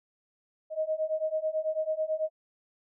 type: beating tone pair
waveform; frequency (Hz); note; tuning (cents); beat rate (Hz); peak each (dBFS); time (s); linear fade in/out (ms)
sine; 622.3 / 631.4; D#5 / D#5; 0 / +25; 9.1; -31 / -30; 0.7-2.3; 50
effects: none